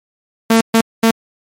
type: tone bursts at uneven times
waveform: sawtooth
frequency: 226.2 Hz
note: A3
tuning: 48 cents sharp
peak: -4 dBFS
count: 3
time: 0.5-0.61 / 0.74-0.81 / 1.03-1.11 s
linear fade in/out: 5 ms
effects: MP3 64 kbps